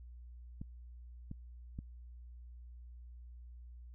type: clicks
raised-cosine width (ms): 5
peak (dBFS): -30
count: 3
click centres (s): 0.615 / 1.314 / 1.789
effects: added 60 Hz sine -49 dBFS peak until 3.94 s